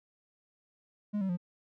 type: tone with pitch steps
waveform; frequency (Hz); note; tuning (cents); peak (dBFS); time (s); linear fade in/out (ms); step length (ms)
triangle; 207.7 / 191.57 / 176.68; G#3 / G3 / F3; 0 / -40 / +20; -27; 1.13-1.373; 20; 81
effects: none